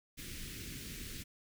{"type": "band-stop noise", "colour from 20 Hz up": "pink", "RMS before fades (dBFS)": -45, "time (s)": [0.17, 1.24], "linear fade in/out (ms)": 20, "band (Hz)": [360, 1800], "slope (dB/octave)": 24, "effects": []}